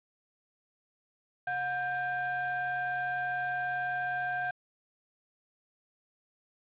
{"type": "ring-modulated tone", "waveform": "triangle", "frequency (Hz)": 427.4, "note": "G#4", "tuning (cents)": 50, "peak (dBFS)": -25, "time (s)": [1.47, 4.51], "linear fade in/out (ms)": 5, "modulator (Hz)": 1150, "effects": ["resampled to 8000 Hz", "9-bit"]}